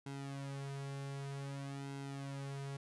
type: tone with flanger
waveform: sawtooth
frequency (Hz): 138.59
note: C#3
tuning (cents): 0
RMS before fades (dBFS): -44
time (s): 0.06-2.77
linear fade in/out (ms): 5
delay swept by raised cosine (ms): 1.7 to 4.1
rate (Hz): 0.53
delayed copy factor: -0.75
effects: resampled to 24000 Hz